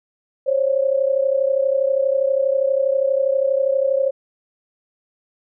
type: tone pair together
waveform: sine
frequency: 533 / 565.4 Hz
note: C5 / C#5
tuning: +32 / +34 cents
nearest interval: minor second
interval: 102 cents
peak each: -17 / -20 dBFS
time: 0.46-4.11 s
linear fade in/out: 20 ms
effects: none